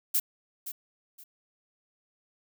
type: noise with echo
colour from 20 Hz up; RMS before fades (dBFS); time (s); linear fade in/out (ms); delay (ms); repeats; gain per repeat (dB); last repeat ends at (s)
violet; -25; 0.14-0.2; 10; 520; 2; -12; 1.24
effects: none